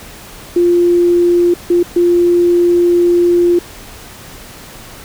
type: tone bursts at uneven times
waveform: sine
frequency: 348.9 Hz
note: F4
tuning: 2 cents flat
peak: -7 dBFS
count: 3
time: 0.56-1.54 / 1.7-1.83 / 1.96-3.59 s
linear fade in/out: 5 ms
effects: pink hiss -34 dBFS RMS until 5.04 s